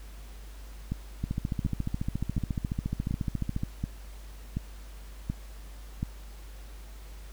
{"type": "two click trains", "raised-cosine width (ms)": 5, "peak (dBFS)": [-17, -17], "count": [8, 35], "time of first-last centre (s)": [[0.92, 6.029], [1.24, 3.634]], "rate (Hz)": [1.37, 14.2], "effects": ["added 50 Hz sine -42 dBFS peak until 7.32 s", "pink hiss -54 dBFS RMS until 7.32 s"]}